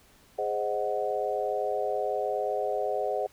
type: chord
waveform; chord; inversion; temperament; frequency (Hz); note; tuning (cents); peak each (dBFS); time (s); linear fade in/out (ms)
sine; Ab dominant seventh; none; equal; 415.3 / 523.3 / 622.3 / 740; Ab4 / C5 / Eb5 / Gb5; 0 / 0 / 0 / 0; -32; 0.38-3.27; 10
effects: pink hiss -59 dBFS RMS until 3.32 s